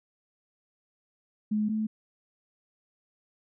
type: tone pair in turn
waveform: sine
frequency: 212.3 / 217 Hz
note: G#3 / A3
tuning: +38 / -24 cents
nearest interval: unison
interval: 38 cents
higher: second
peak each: -24 / -26 dBFS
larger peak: first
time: 1.51-1.69 / 1.69-1.87 s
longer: neither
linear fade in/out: 10 ms
effects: none